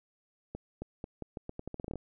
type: accelerating click train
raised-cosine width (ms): 2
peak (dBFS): -25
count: 15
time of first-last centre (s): 0.55-1.957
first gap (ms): 270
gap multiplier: 0.82
effects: none